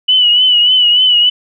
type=tone with vibrato; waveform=sine; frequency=2960 Hz; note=F#7; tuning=in tune; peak=-6 dBFS; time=0.08-1.3 s; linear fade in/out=10 ms; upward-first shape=triangle; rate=3.4 Hz; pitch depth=61 cents each way; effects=none